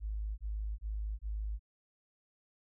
sine tone bursts, 52.6 Hz, G#1, 23 cents sharp, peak -34 dBFS, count 4, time 0-1.595 s, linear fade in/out 50 ms, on 380 ms, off 25 ms, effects none

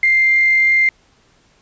sine tone with quantisation, 2099 Hz, C7, 5 cents sharp, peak -10 dBFS, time 0.03-0.89 s, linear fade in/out 2 ms, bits 5, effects pink hiss -55 dBFS RMS until 1.61 s + resampled to 16000 Hz

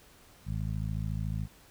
harmonic tone, 53.8 Hz, A1, 38 cents flat, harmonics 1 / 2 / 3 / 4, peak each -35 / -34 / -36 / -43 dBFS, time 0.45-1.48 s, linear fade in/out 50 ms, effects pink hiss -58 dBFS RMS until 1.7 s

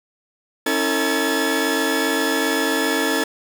sawtooth tone cluster, 273 / 320.6 / 448.4 / 1711 Hz, C#4 / E4 / A4 / A6, -26 / -48 / +33 / -49 cents, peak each -20 dBFS, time 0.66-3.24 s, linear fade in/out 5 ms, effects none

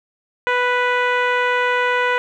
10% pulse tone with low-pass filter, 493.9 Hz, B4, in tune, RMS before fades -18 dBFS, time 0.47-2.18 s, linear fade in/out 0 ms, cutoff 2000 Hz, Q 1, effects none

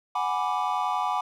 triangle chord, G# half-diminished seventh, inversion third, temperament equal, 740 / 830.6 / 987.8 / 1174.7 Hz, F#5 / G#5 / B5 / D6, 0 / 0 / 0 / 0 cents, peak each -28 dBFS, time 0.15-1.21 s, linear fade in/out 5 ms, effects none

